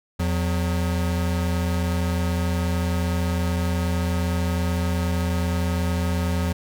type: tone pair together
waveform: square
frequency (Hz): 84.6 / 180.46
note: E2 / F#3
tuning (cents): +45 / -43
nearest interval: octave + minor second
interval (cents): 1312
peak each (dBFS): -23 / -27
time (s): 0.19-6.53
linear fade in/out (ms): 10
effects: none